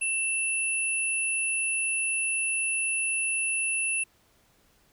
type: tone pair together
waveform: sine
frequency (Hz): 2672 / 10088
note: E7 / D#9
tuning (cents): +23 / +23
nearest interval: octave + major seventh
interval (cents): 2300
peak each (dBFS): -27 / -29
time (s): 0.01-4.04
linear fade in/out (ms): 10
effects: pink hiss -64 dBFS RMS until 4.92 s